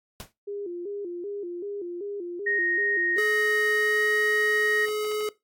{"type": "noise with exponential decay", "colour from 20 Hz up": "pink", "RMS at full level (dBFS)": -35, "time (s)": [0.2, 0.32], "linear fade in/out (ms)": 0, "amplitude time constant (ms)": 26}
{"type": "tone with vibrato", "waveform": "sine", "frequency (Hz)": 376.7, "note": "F#4", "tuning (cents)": 31, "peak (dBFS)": -31, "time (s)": [0.47, 3.2], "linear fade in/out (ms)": 10, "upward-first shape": "square", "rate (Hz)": 2.6, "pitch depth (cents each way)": 130}
{"type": "tone with pitch glide", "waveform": "sine", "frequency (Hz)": [1864.7, 1876.6], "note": ["A#6", "A#6"], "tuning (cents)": [0, 11], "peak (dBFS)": -23, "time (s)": [2.46, 4.86], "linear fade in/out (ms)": 10, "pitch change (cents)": 11, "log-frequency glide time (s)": [3.74, 4.04]}
{"type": "tone", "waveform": "square", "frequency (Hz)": 424.6, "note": "G#4", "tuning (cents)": 38, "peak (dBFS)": -26, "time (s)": [3.18, 5.29], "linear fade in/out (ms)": 2}
{"effects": ["noise-tail reverb RT60 0.2 s tail -19 dB re dry", "AAC 64 kbps"]}